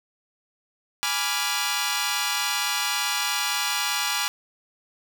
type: chord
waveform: 10% pulse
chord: G# diminished seventh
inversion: none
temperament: equal with one note detuned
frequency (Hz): 830.6 / 987.8 / 1171.3 / 1396.9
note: G#5 / B5 / D6 / F6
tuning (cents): 0 / 0 / -5 / 0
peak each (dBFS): -21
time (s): 1.03-4.28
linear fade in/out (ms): 0
effects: none